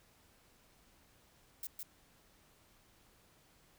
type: noise with echo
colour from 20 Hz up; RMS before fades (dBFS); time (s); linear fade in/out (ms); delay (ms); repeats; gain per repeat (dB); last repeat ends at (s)
violet; -42; 1.63-1.67; 2; 160; 1; -2; 1.83
effects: pink hiss -67 dBFS RMS until 3.78 s